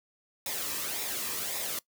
white noise with flanger, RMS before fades -34 dBFS, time 0.46-1.79 s, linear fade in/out 2 ms, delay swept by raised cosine 0.66 to 1.41 ms, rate 1.8 Hz, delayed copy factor -0.55, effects noise-tail reverb RT60 0.1 s tail -21 dB re dry

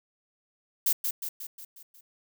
violet noise with echo, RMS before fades -24 dBFS, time 0.86-0.93 s, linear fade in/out 5 ms, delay 180 ms, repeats 6, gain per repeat -5 dB, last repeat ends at 2.01 s, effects none

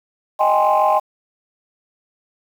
sine chord, Ab major seventh, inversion second, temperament equal, 622.3 / 784 / 830.6 / 1046.5 Hz, Eb5 / G5 / Ab5 / C6, 0 / 0 / 0 / 0 cents, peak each -17 dBFS, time 0.39-1 s, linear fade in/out 20 ms, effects tanh soft clip ceiling -6 dBFS + 7-bit

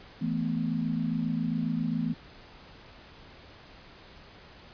sine chord, E suspended fourth, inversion none, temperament just, 164.81 / 219.8 / 247.2 Hz, E3 / A3 / B3, 0 / -2 / +2 cents, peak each -31 dBFS, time 0.21-2.14 s, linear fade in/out 10 ms, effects pink hiss -51 dBFS RMS until 4.73 s + resampled to 11025 Hz

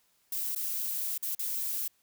violet noise with dropouts, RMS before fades -33 dBFS, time 0.32-1.88 s, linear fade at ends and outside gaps 5 ms, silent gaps 0.551-0.559 / 1.179-1.226 / 1.351-1.391 s, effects white hiss -70 dBFS RMS until 2.02 s

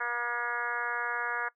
harmonic tone, 239.4 Hz, A#3, 46 cents sharp, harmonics 2 / 3 / 4 / 5 / 6 / 7 / 8 / 9, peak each -43 / -42 / -37 / -38 / -34 / -34 / -43 / -44 dBFS, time 0-1.49 s, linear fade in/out 10 ms, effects noise-tail reverb RT60 0.1 s tail -21 dB re dry

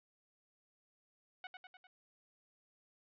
15% pulse tone with echo, 740 Hz, F#5, in tune, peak -38 dBFS, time 1.44-1.47 s, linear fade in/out 2 ms, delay 100 ms, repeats 4, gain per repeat -4 dB, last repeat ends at 1.87 s, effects resampled to 11025 Hz

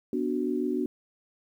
sine chord, B minor, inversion none, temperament equal, 246.9 / 293.7 / 370 Hz, B3 / D4 / F#4, 0 / 0 / 0 cents, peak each -30 dBFS, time 0.13-0.86 s, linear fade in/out 2 ms, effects 10-bit

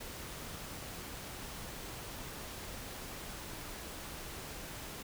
pink noise, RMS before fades -45 dBFS, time 0-5.03 s, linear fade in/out 10 ms, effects none

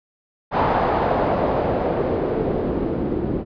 white noise with low-pass filter sweep, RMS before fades -21 dBFS, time 0.51-3.45 s, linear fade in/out 50 ms, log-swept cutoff 900 to 310 Hz, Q 1.7, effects resampled to 11025 Hz

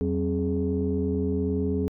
sine tone cluster, 85 / 187.7 / 266.8 / 419.7 Hz, F2 / F#3 / C4 / G#4, -46 / +25 / +34 / +18 cents, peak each -28 dBFS, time 0.01-1.88 s, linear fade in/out 0 ms, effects tanh soft clip ceiling -15 dBFS

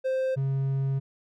triangle tone pair in turn, 523.3 / 135.75 Hz, C5 / C#3, 0 / -36 cents, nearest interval octave + major seventh, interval 2336 cents, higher first, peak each -22 dBFS, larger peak neither, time 0.04-0.36 / 0.36-1 s, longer second, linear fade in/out 20 ms, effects none

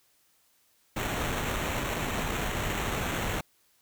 pink noise with sample-and-hold, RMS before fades -31 dBFS, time 0.96-3.41 s, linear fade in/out 5 ms, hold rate 4900 Hz, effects white hiss -67 dBFS RMS until 3.81 s

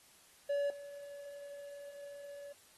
triangle tone with level steps, 570 Hz, C#5, 48 cents sharp, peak -29 / -44 dBFS, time 0.49-2.53 s, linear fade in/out 10 ms, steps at 0.7 s, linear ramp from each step 2 ms, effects white hiss -63 dBFS RMS until 2.77 s + AAC 32 kbps

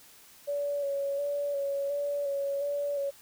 sine tone with vibrato, 566 Hz, C#5, 36 cents sharp, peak -28 dBFS, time 0.47-3.11 s, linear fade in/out 20 ms, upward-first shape square, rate 1.4 Hz, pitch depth 23 cents each way, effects white hiss -55 dBFS RMS until 3.21 s

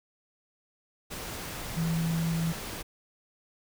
sine tone in noise, 164.81 Hz, E3, in tune, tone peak -26 dBFS, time 1.76-2.53 s, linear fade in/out 20 ms, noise pink, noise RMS -38 dBFS, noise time 1.1-2.83 s, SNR +9 dB, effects none

